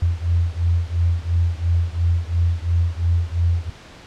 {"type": "beating tone pair", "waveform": "sine", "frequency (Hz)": [84.2, 87.1], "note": ["E2", "F2"], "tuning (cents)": [37, -4], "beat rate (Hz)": 2.9, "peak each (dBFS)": [-19, -20], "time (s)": [0.02, 3.7], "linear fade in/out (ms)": 5, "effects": ["pink hiss -42 dBFS RMS until 4.06 s", "low-pass 5000 Hz 12 dB/octave"]}